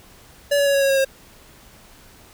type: tone with pitch steps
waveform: square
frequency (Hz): 572 / 566.1 / 560.2 / 554.4 / 548.7 / 543 / 537.4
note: D5 / C#5 / C#5 / C#5 / C#5 / C#5 / C5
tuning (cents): -46 / +36 / +18 / 0 / -18 / -36 / +46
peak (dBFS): -16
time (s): 0.51-1.049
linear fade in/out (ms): 10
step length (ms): 77
effects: pink hiss -48 dBFS RMS until 2.33 s